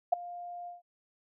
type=tone with ADSR envelope; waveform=sine; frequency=703 Hz; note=F5; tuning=11 cents sharp; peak=-18 dBFS; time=0.12-0.82 s; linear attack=11 ms; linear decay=9 ms; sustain=-21 dB; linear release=150 ms; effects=none